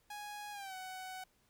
sawtooth tone with pitch glide, 830 to 748 Hz, G#5 to F#5, -1 to +19 cents, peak -40 dBFS, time 0.1-1.24 s, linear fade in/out 5 ms, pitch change -180 cents, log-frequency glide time 0.52-0.75 s, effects pink hiss -73 dBFS RMS until 1.49 s

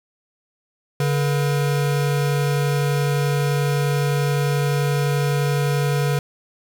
square tone pair together, 142.9 / 480.3 Hz, D3 / B4, -47 / -48 cents, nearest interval octave + major sixth, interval 2099 cents, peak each -19 / -27 dBFS, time 1-6.19 s, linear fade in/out 2 ms, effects 9-bit

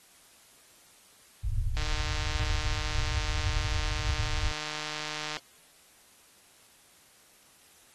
pink low-pass noise, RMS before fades -30 dBFS, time 1.43-4.52 s, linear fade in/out 10 ms, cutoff 120 Hz, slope 96 dB/octave
click train, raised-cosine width 0.2 ms, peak -18 dBFS, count 548, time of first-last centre 1.77-5.369 s, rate 152 Hz
effects white hiss -58 dBFS RMS until 7.94 s + AAC 32 kbps

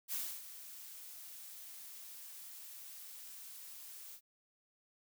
blue noise with ADSR envelope, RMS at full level -38 dBFS, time 0.08-4.21 s, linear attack 49 ms, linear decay 280 ms, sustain -13 dB, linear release 69 ms, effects none

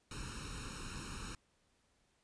pink noise with comb filter, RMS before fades -45 dBFS, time 0.11-1.35 s, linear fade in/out 2 ms, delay 0.74 ms, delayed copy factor +0.95, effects pink hiss -75 dBFS RMS until 2.23 s + resampled to 22050 Hz

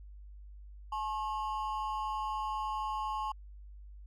triangle ring-modulated tone, 969 Hz, B5, 33 cents flat, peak -28 dBFS, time 0.92-3.32 s, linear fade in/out 5 ms, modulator 112 Hz, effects added 50 Hz sine -47 dBFS peak until 4.06 s

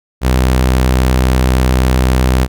sawtooth tone, 63.7 Hz, C2, 46 cents flat, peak -5 dBFS, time 0.21-2.48 s, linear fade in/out 50 ms, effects none

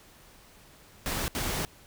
pink noise bursts at uneven times, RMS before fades -31 dBFS, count 2, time 1.06-1.28 / 1.35-1.65 s, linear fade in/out 0 ms, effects pink hiss -55 dBFS RMS until 1.86 s

